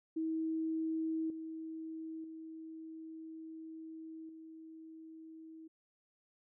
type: tone with level steps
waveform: sine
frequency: 320.9 Hz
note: E4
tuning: 46 cents flat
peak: -33 / -41 / -45 / -49 dBFS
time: 0.16-5.68 s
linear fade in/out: 10 ms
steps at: 1.3 / 2.24 / 4.29 s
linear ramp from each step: 2 ms
effects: none